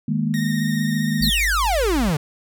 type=chord; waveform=sine; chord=D# suspended fourth; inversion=none; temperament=just; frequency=155.56 / 207.4 / 233.3 Hz; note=D#3 / G#3 / A#3; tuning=0 / -2 / +2 cents; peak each=-23 dBFS; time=0.08-1.3 s; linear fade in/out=5 ms
type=tone with vibrato; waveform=sawtooth; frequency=1854 Hz; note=A#6; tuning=10 cents flat; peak=-25 dBFS; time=0.34-1.45 s; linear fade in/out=0 ms; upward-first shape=triangle; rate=15 Hz; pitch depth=38 cents each way
type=tone; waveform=sine; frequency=51.3 Hz; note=G#1; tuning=21 cents flat; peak=-23 dBFS; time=1.2-2.11 s; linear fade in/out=20 ms
type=exponential sweep; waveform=45% pulse; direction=down; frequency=4699 to 138.5 Hz; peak=-18 dBFS; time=1.22-2.17 s; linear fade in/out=5 ms
effects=none